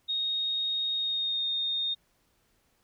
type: tone with pitch glide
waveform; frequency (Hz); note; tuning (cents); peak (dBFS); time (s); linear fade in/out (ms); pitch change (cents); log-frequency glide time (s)
sine; 3729 to 3680; A#7 to A#7; 0 to -23; -27; 0.08-1.95; 20; -23; 0.94-1.45
effects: pink hiss -70 dBFS RMS until 2.83 s